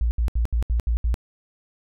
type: tone bursts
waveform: sine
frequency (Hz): 58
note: A#1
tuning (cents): -8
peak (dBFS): -18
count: 7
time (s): 0.01-1.142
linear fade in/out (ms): 0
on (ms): 100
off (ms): 72
effects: none